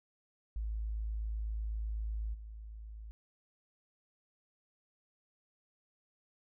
sine tone with level steps, 54 Hz, A1, 32 cents flat, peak -34 / -44 dBFS, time 0.56-3.11 s, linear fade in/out 0 ms, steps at 2.33 s, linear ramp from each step 20 ms, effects none

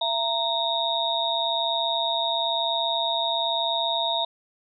sine tone cluster, 673 / 928 / 3634 / 3775 Hz, E5 / A#5 / A#7 / A#7, +36 / -8 / -45 / +21 cents, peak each -28 dBFS, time 0.01-4.25 s, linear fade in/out 5 ms, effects none

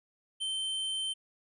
square tone, 3103 Hz, G7, 18 cents flat, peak -32 dBFS, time 0.4-1.14 s, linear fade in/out 20 ms, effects resampled to 24000 Hz

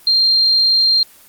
sine tone, 4186 Hz, C8, in tune, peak -10 dBFS, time 0.07-1.03 s, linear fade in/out 2 ms, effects white hiss -45 dBFS RMS until 1.28 s + Opus 24 kbps

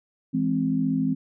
sine chord, E augmented, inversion none, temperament equal, 164.81 / 207.7 / 261.6 Hz, E3 / G#3 / B#3, 0 / 0 / 0 cents, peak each -27 / -28 / -23 dBFS, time 0.33-1.15 s, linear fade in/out 20 ms, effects none

